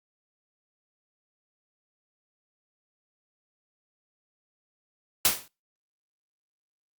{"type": "noise with exponential decay", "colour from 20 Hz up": "white", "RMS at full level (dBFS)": -17, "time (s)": [5.25, 5.48], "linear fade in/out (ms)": 1, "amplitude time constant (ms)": 48, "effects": ["noise-tail reverb RT60 0.3 s tail -25 dB re dry", "Opus 48 kbps"]}